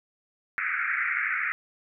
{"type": "band-pass noise", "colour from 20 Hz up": "white", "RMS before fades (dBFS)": -28, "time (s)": [0.58, 1.52], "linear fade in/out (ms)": 0, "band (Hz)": [1300, 2300], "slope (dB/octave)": 96, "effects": []}